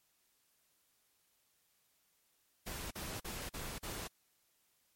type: noise bursts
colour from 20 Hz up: pink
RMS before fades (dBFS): -43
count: 5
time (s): 2.66-4.078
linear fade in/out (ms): 10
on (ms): 250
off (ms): 42
effects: white hiss -75 dBFS RMS until 4.95 s + MP3 64 kbps